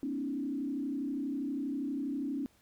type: tone with frequency modulation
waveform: sine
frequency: 277.2 Hz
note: C#4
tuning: in tune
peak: -32 dBFS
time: 0.03-2.46 s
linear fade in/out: 0 ms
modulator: 32.4 Hz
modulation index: 1.1
effects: pink hiss -67 dBFS RMS until 2.61 s